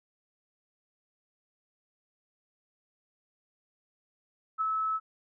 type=tone with ADSR envelope; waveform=sine; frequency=1300 Hz; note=E6; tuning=24 cents flat; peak=-24 dBFS; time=4.58-5 s; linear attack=33 ms; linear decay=6 ms; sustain=-3 dB; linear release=44 ms; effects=none